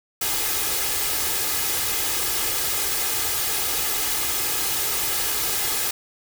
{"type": "noise with comb filter", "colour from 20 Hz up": "white", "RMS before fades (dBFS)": -24, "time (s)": [0.21, 5.91], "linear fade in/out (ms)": 5, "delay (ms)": 2.4, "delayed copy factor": 0.6, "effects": []}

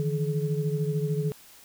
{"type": "tone cluster", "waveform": "sine", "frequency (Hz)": [149.5, 162.9, 425.8], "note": ["D3", "E3", "G#4"], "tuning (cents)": [31, -20, 43], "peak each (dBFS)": [-27, -30, -31], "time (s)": [0, 1.32], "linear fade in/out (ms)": 0, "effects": ["white hiss -52 dBFS RMS until 1.64 s"]}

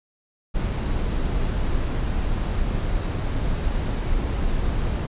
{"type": "noise", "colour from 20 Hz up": "brown", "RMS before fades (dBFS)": -23, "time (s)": [0.54, 5.07], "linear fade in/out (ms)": 20, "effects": ["resampled to 8000 Hz"]}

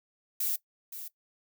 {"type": "noise with echo", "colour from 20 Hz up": "violet", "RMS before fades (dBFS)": -30, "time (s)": [0.4, 0.56], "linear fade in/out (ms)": 5, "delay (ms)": 520, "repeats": 1, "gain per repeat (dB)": -11, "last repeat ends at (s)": 1.08, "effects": ["noise-tail reverb RT60 0.1 s tail -19 dB re dry"]}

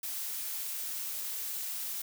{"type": "noise", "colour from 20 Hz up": "blue", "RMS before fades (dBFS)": -37, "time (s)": [0.03, 2.02], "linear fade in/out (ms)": 5, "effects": []}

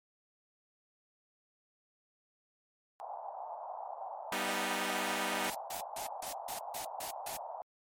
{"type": "band-pass noise", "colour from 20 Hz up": "white", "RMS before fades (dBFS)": -43, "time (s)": [3, 7.62], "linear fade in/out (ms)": 0, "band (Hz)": [650, 890], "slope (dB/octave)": 48}
{"type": "chord", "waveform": "5% pulse", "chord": "G augmented", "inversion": "none", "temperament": "equal", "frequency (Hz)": [196, 246.9, 311.1], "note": ["G3", "B3", "D#4"], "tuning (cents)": [0, 0, 0], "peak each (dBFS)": -26, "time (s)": [4.32, 5.5], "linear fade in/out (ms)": 2}
{"type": "noise bursts", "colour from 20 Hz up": "white", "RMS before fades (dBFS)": -42, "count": 8, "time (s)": [5.44, 7.37], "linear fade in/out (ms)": 5, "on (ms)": 110, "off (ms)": 150}
{"effects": ["MP3 64 kbps"]}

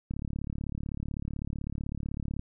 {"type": "click train", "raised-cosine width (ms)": 5, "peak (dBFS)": -22, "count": 83, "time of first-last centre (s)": [0.11, 2.394], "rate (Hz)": 35.9, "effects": []}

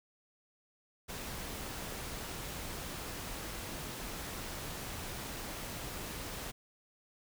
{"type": "noise", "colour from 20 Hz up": "pink", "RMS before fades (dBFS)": -42, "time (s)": [1.08, 6.52], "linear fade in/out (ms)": 20, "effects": []}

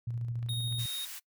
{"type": "tone with tremolo", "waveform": "sine", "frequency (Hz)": 118, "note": "A#2", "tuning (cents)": 22, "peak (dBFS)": -31, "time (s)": [0.07, 0.86], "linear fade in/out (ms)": 5, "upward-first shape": "square", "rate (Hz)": 14, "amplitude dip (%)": 30}
{"type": "clicks", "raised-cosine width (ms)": 0.3, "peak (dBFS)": -37, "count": 3, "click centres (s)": [0.429, 0.487, 0.725]}
{"type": "tone", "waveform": "square", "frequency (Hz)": 3729, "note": "A#7", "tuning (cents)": 0, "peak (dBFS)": -35, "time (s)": [0.49, 1.05], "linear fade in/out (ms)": 2}
{"type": "high-pass noise", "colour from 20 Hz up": "white", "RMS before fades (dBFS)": -43, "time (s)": [0.78, 1.2], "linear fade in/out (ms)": 20, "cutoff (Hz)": 1300, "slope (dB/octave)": 12}
{"effects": ["noise-tail reverb RT60 0.1 s tail -23 dB re dry"]}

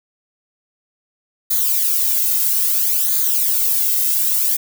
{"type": "noise with flanger", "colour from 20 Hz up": "violet", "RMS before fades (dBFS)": -17, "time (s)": [1.5, 4.57], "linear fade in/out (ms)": 10, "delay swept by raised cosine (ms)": [0.36, 1.76], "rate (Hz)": 0.6, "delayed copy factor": -0.8, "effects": []}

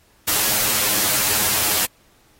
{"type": "noise with comb filter", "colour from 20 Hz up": "white", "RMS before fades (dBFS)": -19, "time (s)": [0.27, 1.86], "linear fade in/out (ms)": 10, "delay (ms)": 9.6, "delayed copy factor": 0.75, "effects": ["pink hiss -57 dBFS RMS until 2.39 s", "AAC 48 kbps"]}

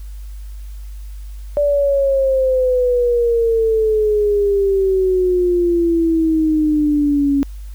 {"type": "exponential sweep", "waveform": "sine", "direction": "down", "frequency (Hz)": [584, 277.2], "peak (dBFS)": -12, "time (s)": [1.57, 7.43], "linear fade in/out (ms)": 0, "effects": ["added 50 Hz sine -28 dBFS peak until 7.74 s", "white hiss -51 dBFS RMS until 7.74 s"]}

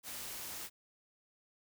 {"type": "noise", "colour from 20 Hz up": "white", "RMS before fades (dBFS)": -44, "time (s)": [0.03, 0.7], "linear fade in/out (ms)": 50, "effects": []}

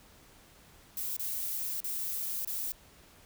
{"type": "noise with dropouts", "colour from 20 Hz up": "violet", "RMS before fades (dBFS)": -35, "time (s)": [0.97, 2.72], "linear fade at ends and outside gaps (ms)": 1, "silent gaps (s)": [[1.166, 1.194], [1.804, 1.842], [2.449, 2.474]], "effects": ["pink hiss -58 dBFS RMS until 3.25 s"]}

